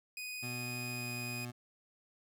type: tone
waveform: sawtooth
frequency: 2489 Hz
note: D#7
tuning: in tune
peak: -37 dBFS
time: 0.17-1.45 s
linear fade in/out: 2 ms
type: tone with pitch glide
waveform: 25% pulse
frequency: 123 to 121.66 Hz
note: B2 to B2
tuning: -7 to -26 cents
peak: -37 dBFS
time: 0.42-1.52 s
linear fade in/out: 20 ms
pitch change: -19 cents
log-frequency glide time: 0.95-1.06 s
effects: none